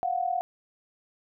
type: tone pair together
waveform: sine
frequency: 700.6 / 740 Hz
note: F5 / F#5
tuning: +5 / 0 cents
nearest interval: minor second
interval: 95 cents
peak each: -28 dBFS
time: 0.03-0.41 s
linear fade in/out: 0 ms
effects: none